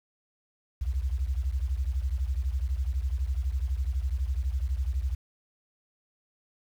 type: beating tone pair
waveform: sine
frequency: 61.74 / 73.74 Hz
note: B1 / D2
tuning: 0 / +8 cents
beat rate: 12 Hz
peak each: -27 / -30 dBFS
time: 0.81-5.15 s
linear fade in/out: 10 ms
effects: tanh soft clip ceiling -19 dBFS + 9-bit